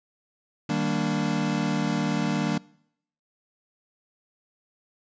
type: chord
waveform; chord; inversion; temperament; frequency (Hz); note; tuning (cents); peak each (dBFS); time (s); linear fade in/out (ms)
square; Eb major seventh; none; equal; 155.56 / 196 / 233.1 / 293.7; Eb3 / G3 / Bb3 / D4; 0 / 0 / 0 / 0; -30; 0.69-2.58; 5
effects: noise-tail reverb RT60 0.7 s tail -23 dB re dry + resampled to 16000 Hz